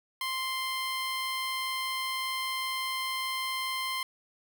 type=tone; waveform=15% pulse; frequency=1046.5 Hz; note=C6; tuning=in tune; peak=-24 dBFS; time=0.21-4.03 s; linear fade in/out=2 ms; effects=none